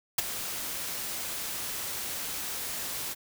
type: noise with ADSR envelope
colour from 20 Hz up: white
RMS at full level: -22 dBFS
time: 0.18-3.15 s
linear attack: 6 ms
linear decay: 17 ms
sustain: -13 dB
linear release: 31 ms
effects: none